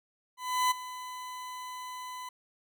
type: tone with ADSR envelope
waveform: 40% pulse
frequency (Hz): 1005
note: B5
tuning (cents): +30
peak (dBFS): -22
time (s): 0.37-2.29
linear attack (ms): 340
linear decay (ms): 14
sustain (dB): -16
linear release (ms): 4
effects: none